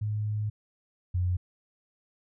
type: tone pair in turn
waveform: sine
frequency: 106 / 89.81 Hz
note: G#2 / F2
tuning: +36 / +49 cents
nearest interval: minor third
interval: 287 cents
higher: first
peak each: -27 / -24 dBFS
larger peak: second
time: 0.01-0.5 / 1.14-1.37 s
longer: first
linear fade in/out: 10 ms
effects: none

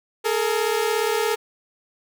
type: tone pair together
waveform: sawtooth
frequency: 421.8 / 459 Hz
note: G#4 / A#4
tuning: +27 / -27 cents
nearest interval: minor second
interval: 146 cents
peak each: -19 dBFS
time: 0.24-1.36 s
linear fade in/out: 20 ms
effects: none

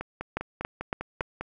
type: two click trains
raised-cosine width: 0.5 ms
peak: -13 / -18 dBFS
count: 4 / 8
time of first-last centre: 0.37-1.208 / 0.01-1.41 s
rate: 3.58 / 5 Hz
effects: none

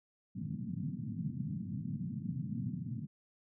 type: band-pass noise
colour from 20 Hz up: pink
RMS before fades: -39 dBFS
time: 0.35-3.07 s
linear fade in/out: 20 ms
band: 110 to 240 Hz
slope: 48 dB/octave
effects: none

